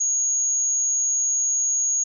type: tone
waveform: sine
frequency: 6645 Hz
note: G#8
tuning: in tune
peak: -19 dBFS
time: 0-2.04 s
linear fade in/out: 10 ms
effects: none